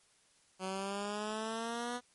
10% pulse exponential sweep, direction up, 186.3 to 246.9 Hz, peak -28 dBFS, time 0.59-2.01 s, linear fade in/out 50 ms, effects white hiss -68 dBFS RMS until 2.14 s + MP3 48 kbps

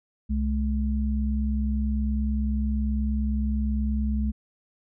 sine tone pair together, 64.97 / 213.8 Hz, C2 / A3, -12 / -49 cents, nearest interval octave + major sixth, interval 2063 cents, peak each -24 / -27 dBFS, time 0.29-4.32 s, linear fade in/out 20 ms, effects none

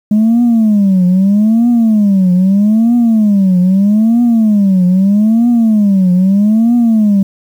sine tone with vibrato, 207.7 Hz, G#3, in tune, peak -4 dBFS, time 0.11-7.23 s, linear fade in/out 5 ms, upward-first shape triangle, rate 0.79 Hz, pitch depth 270 cents each way, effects tanh soft clip ceiling -4 dBFS + 7-bit

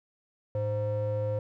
triangle ring-modulated tone, 207.7 Hz, G#3, in tune, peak -22 dBFS, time 0.55-1.39 s, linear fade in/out 2 ms, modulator 315 Hz, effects none

